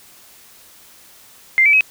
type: tone with pitch steps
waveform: sine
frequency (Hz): 2093 / 2309 / 2547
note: C7 / D7 / D#7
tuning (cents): 0 / -30 / +40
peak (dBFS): -9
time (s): 1.58-1.808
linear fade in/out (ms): 0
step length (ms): 76
effects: white hiss -46 dBFS RMS until 1.9 s